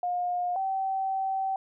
sine tone pair in turn, 713 / 770.1 Hz, F5 / G5, +36 / -31 cents, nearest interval minor second, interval 133 cents, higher second, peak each -26 dBFS, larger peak neither, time 0.03-0.56 / 0.56-1.56 s, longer second, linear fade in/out 2 ms, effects none

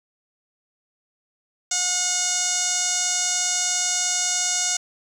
5% pulse tone with low-pass filter, 723 Hz, F#5, 40 cents flat, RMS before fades -23 dBFS, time 1.71-4.77 s, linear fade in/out 5 ms, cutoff 6900 Hz, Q 5.2, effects 8-bit

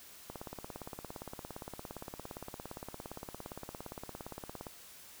click train, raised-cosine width 1 ms, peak -28 dBFS, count 77, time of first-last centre 0.3-4.668 s, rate 17.4 Hz, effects white hiss -54 dBFS RMS until 5.2 s

